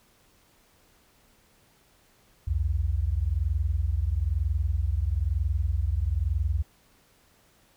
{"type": "tone pair together", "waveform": "sine", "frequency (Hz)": [63.3, 84.35], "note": ["B1", "E2"], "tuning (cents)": [43, 40], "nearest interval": "perfect fourth", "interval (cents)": 497, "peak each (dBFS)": -26, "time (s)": [2.47, 6.63], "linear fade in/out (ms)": 10, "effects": ["pink hiss -62 dBFS RMS until 7.76 s"]}